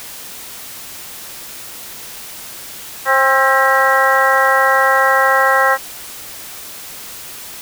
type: harmonic tone with a mistuned harmonic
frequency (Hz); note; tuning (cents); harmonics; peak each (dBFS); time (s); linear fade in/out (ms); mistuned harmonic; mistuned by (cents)
266.3; C4; +31; 2 / 3 / 4 / 5 / 6 / 7; -17 / -17 / -17 / -17 / -17 / -17; 3.05-5.78; 50; 7; +43
effects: white hiss -32 dBFS RMS until 7.61 s